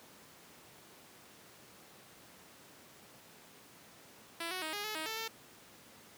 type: tone with pitch steps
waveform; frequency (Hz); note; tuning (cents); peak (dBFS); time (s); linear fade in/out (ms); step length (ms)
5% pulse; 335 / 370 / 314.1 / 411.6 / 429.2 / 315.1 / 443.3 / 448.2; E4 / F#4 / D#4 / G#4 / A4 / D#4 / A4 / A4; +28 / 0 / +16 / -16 / -43 / +22 / +13 / +32; -26; 4.4-5.28; 5; 110
effects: pink hiss -57 dBFS RMS until 6.17 s + high-pass 150 Hz 12 dB/octave